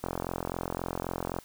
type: click train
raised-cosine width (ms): 1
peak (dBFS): -17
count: 60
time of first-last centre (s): 0.04-1.387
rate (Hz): 43.8
effects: white hiss -55 dBFS RMS until 1.44 s